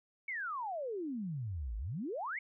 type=exponential two-way sweep; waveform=sine; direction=down then up; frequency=2268 to 50.1 to 2268 Hz; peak=-36 dBFS; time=0.28-2.39 s; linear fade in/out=5 ms; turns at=1.77 s; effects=none